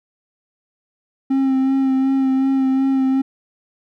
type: tone with vibrato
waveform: triangle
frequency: 266.5 Hz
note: C4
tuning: 32 cents sharp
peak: -12 dBFS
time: 1.3-3.22 s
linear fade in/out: 10 ms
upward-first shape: sine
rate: 2.7 Hz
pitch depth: 21 cents each way
effects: none